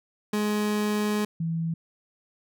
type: tone pair in turn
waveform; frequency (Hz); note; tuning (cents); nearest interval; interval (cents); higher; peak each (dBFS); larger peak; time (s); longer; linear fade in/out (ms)
30% pulse / sine; 209.8 / 164.51; G#3 / E3; +18 / -3; major third; 421; first; -21 / -25; first; 0.33-1.25 / 1.4-1.74; first; 5
effects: none